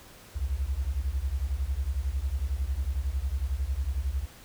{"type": "beating tone pair", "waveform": "sine", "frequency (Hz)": [61.7, 72.7], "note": ["B1", "D2"], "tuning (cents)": [-1, -17], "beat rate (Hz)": 11, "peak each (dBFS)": -29, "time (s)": [0.35, 4.26], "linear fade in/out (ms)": 20, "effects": ["tanh soft clip ceiling -19 dBFS", "pink hiss -51 dBFS RMS until 4.44 s"]}